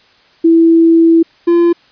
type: tone pair in turn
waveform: sine / triangle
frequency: 330.2 / 342.5 Hz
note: E4 / F4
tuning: +3 / -34 cents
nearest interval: minor second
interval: 63 cents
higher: second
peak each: -4 dBFS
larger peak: neither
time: 0.44-1.23 / 1.47-1.73 s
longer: first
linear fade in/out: 10 ms
effects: white hiss -48 dBFS RMS until 1.91 s + resampled to 11025 Hz